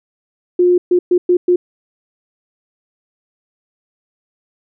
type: tone bursts at uneven times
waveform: sine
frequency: 356.7 Hz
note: F4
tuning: 37 cents sharp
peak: -8 dBFS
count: 5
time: 0.59-0.78 / 0.91-0.99 / 1.11-1.18 / 1.29-1.37 / 1.48-1.56 s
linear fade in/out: 5 ms
effects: none